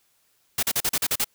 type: noise bursts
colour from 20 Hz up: white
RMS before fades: -23 dBFS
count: 8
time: 0.58-1.244 s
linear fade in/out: 5 ms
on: 48 ms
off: 40 ms
effects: white hiss -66 dBFS RMS until 1.34 s